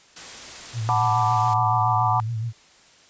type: noise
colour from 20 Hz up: white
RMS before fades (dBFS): -38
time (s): 0.16-1.54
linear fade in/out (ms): 5
type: tone with vibrato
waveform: sine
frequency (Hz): 113.5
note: A#2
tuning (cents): -46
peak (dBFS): -24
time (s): 0.73-2.53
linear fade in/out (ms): 50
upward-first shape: sine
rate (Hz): 7.1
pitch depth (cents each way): 72
type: chord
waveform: sine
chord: B minor seventh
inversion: second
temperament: equal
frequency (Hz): 740 / 880 / 987.8 / 1174.7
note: F#5 / A5 / B5 / D6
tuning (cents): 0 / 0 / 0 / 0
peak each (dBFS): -24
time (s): 0.89-2.2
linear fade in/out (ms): 0
effects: white hiss -53 dBFS RMS until 3.09 s + resampled to 16000 Hz